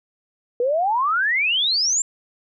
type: exponential sweep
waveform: sine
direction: up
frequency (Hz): 468.6 to 7500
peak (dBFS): -17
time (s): 0.6-2.02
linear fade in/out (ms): 2
effects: none